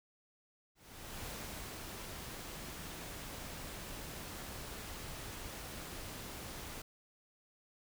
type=noise with ADSR envelope; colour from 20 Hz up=pink; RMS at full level=-44 dBFS; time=0.75-6.82 s; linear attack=500 ms; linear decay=530 ms; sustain=-2 dB; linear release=5 ms; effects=none